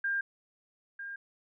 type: tone pair in turn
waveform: sine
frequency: 1600 / 1607.8 Hz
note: G6 / G6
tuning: +35 / +43 cents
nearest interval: unison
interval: 8 cents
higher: second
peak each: -28 / -38 dBFS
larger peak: first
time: 0.04-0.21 / 0.99-1.16 s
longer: neither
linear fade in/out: 5 ms
effects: none